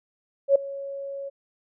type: tone with ADSR envelope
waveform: sine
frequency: 554 Hz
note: C#5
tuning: 1 cent flat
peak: -11 dBFS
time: 0.48-1.3 s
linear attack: 74 ms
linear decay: 5 ms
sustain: -20 dB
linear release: 21 ms
effects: none